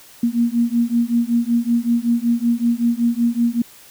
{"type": "beating tone pair", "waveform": "sine", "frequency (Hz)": [233.1, 238.4], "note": ["A#3", "A#3"], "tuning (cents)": [0, 39], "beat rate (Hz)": 5.3, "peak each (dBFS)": -18, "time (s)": [0.23, 3.62], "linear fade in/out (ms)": 5, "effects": ["white hiss -45 dBFS RMS until 3.9 s"]}